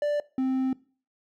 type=tone pair in turn; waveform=triangle; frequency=587.3 / 261.6 Hz; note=D5 / C4; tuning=0 / 0 cents; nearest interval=octave + major second; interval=1400 cents; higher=first; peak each=-21 dBFS; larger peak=neither; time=0.02-0.2 / 0.38-0.73 s; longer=second; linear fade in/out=2 ms; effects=noise-tail reverb RT60 0.4 s tail -21 dB re dry